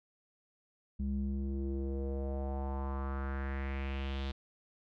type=tone with low-pass filter sweep; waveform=square; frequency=67.9 Hz; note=C#2; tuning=35 cents flat; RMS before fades=-36 dBFS; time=0.99-4.32 s; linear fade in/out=10 ms; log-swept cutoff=180 to 3800 Hz; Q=3.2; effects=none